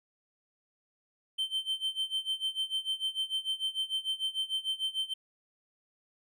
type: tone with tremolo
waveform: triangle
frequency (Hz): 3104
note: G7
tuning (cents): -18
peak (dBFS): -26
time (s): 1.38-5.14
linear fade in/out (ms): 10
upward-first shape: sine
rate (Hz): 6.7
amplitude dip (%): 90
effects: none